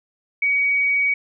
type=tone; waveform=sine; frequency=2258 Hz; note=C#7; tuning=31 cents sharp; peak=-16 dBFS; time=0.42-1.14 s; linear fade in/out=5 ms; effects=none